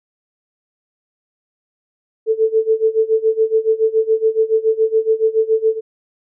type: tone with tremolo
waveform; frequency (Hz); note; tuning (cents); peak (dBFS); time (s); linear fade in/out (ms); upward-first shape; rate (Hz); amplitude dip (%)
sine; 442.3; A4; +9; -9; 2.26-5.81; 50; sine; 7.1; 90
effects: none